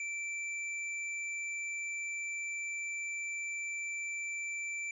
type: tone with hard clipping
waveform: sine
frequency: 2337 Hz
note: D7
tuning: 9 cents flat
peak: -37 dBFS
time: 0-4.91 s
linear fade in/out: 2 ms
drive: 17 dB
effects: resampled to 22050 Hz